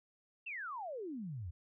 sine exponential sweep, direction down, 2794 to 77.78 Hz, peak -40 dBFS, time 0.46-1.51 s, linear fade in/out 10 ms, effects none

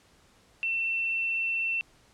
sine tone, 2692 Hz, E7, 36 cents sharp, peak -26 dBFS, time 0.63-1.81 s, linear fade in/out 0 ms, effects pink hiss -61 dBFS RMS until 2.13 s + low-pass 9000 Hz 12 dB/octave

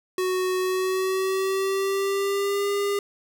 square tone with pitch glide, 370 to 403.5 Hz, F#4 to G#4, 0 to -50 cents, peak -23 dBFS, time 0.18-2.99 s, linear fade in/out 2 ms, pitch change +150 cents, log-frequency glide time 0.59-2.69 s, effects none

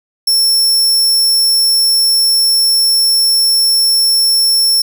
sawtooth tone, 5400 Hz, E8, 41 cents sharp, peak -6 dBFS, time 0.27-4.82 s, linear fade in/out 5 ms, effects 8-bit

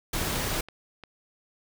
pink noise, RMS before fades -29 dBFS, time 0.13-0.61 s, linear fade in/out 5 ms
clicks, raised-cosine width 0.3 ms, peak -27 dBFS, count 2, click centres 0.686 / 1.037 s
effects none

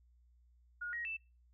sine tone with pitch steps, 1438 / 1889 / 2650 Hz, F#6 / A#6 / E7, -50 / +22 / +9 cents, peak -38 dBFS, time 0.81-1.17 s, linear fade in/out 10 ms, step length 120 ms, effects noise-tail reverb RT60 0.3 s tail -24 dB re dry + added 60 Hz sine -64 dBFS peak until 1.53 s

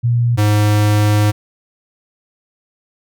sine / square tone pair in turn, 119.3 / 104.84 Hz, A#2 / G#2, +41 / +17 cents, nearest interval major second, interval 224 cents, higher first, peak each -11 dBFS, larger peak neither, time 0.03-0.37 / 0.37-1.32 s, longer second, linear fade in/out 20 ms, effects none

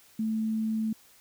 sine tone, 220 Hz, A3, in tune, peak -26 dBFS, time 0.19-0.93 s, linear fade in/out 5 ms, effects white hiss -58 dBFS RMS until 1.2 s

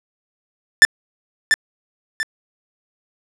45% pulse tone with echo, 1768 Hz, A6, 8 cents sharp, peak -3 dBFS, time 0.82-0.85 s, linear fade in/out 0 ms, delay 690 ms, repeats 2, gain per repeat -8 dB, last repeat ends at 2.23 s, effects low-pass 9000 Hz 12 dB/octave

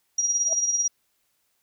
sine tone with tremolo, 5730 Hz, F8, 44 cents sharp, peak -18 dBFS, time 0.18-0.88 s, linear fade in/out 5 ms, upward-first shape triangle, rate 18 Hz, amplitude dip 65%
sine tone with exponential growth, 649 Hz, E5, 27 cents flat, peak -26 dBFS, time 0.44-0.53 s, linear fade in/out 1 ms, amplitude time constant 18 ms
effects white hiss -71 dBFS RMS until 1.62 s

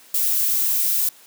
violet noise, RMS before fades -20 dBFS, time 0.14-1.09 s, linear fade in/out 5 ms, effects white hiss -49 dBFS RMS until 1.26 s + high-pass 200 Hz 12 dB/octave

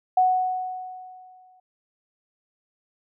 sine tone with exponential decay, 740 Hz, F#5, in tune, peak -14 dBFS, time 0.17-1.6 s, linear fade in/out 5 ms, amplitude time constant 310 ms, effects none

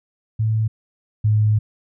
sine tone pair in turn, 110 / 106.93 Hz, A2 / A2, 0 / -49 cents, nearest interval unison, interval 49 cents, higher first, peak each -16 / -13 dBFS, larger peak second, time 0.39-0.68 / 1.24-1.59 s, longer second, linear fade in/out 10 ms, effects none

